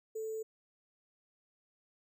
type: tone with sample-and-hold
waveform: sine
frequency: 440 Hz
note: A4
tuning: in tune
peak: -36 dBFS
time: 0.15-0.43 s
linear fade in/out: 10 ms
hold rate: 7350 Hz
effects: none